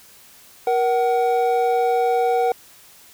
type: tone pair together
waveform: triangle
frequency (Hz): 473.7 / 752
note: A#4 / F#5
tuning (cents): +28 / +28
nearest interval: minor sixth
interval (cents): 800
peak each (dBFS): -17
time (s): 0.67-2.52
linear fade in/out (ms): 2
effects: white hiss -48 dBFS RMS until 3.13 s